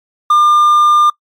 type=tone; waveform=triangle; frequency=1200 Hz; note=D6; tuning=37 cents sharp; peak=-4 dBFS; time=0.3-1.1 s; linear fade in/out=5 ms; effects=noise-tail reverb RT60 0.1 s tail -23 dB re dry + MP3 64 kbps